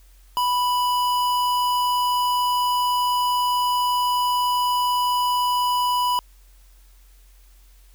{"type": "tone with notch filter", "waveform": "square", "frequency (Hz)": 987.8, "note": "B5", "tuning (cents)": 0, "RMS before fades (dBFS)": -21, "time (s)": [0.37, 6.19], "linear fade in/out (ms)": 0, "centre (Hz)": 8000, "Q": 1.7, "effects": ["added 45 Hz sine -48 dBFS peak until 7.94 s", "white hiss -59 dBFS RMS until 7.94 s"]}